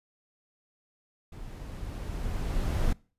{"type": "noise with level ramp", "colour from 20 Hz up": "brown", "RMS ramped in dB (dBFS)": [-42, -26], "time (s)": [1.32, 2.93], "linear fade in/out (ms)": 5, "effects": ["noise-tail reverb RT60 0.4 s tail -24 dB re dry", "resampled to 32000 Hz"]}